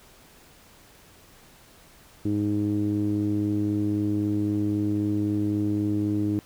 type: tone with low-pass filter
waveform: sawtooth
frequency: 103.83 Hz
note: G#2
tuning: in tune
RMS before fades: -25 dBFS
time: 2.25-6.39 s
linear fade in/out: 0 ms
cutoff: 320 Hz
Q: 5.7
effects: pink hiss -53 dBFS RMS until 6.45 s